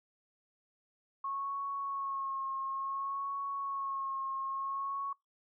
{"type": "tone with vibrato", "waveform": "sine", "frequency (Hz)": 1094, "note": "C#6", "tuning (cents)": -23, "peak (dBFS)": -34, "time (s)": [1.24, 5.13], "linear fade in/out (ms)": 5, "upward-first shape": "sine", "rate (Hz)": 0.57, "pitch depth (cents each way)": 27, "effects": ["noise-tail reverb RT60 0.2 s tail -26 dB re dry"]}